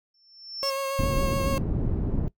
sine tone with exponential growth, 5380 Hz, E8, 34 cents sharp, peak -24 dBFS, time 0.14-0.7 s, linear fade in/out 5 ms, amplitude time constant 120 ms
30% pulse tone with vibrato, 545 Hz, C#5, 29 cents flat, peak -24 dBFS, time 0.63-1.58 s, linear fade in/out 0 ms, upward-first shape sine, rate 7.2 Hz, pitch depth 18 cents each way
pink low-pass noise, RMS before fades -26 dBFS, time 0.99-2.28 s, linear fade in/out 0 ms, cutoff 280 Hz, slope 12 dB/octave
effects noise-tail reverb RT60 0.1 s tail -20 dB re dry

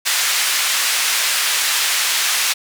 pink band-pass noise, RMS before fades -18 dBFS, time 0.05-2.54 s, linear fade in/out 20 ms, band 1800 to 12000 Hz, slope 12 dB/octave, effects none

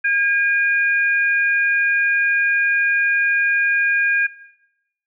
sine tone pair together, 1622 / 2434 Hz, G#6 / D#7, -41 / -39 cents, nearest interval perfect fifth, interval 702 cents, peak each -16 / -21 dBFS, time 0.04-4.27 s, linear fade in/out 10 ms, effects noise-tail reverb RT60 0.9 s tail -18 dB re dry

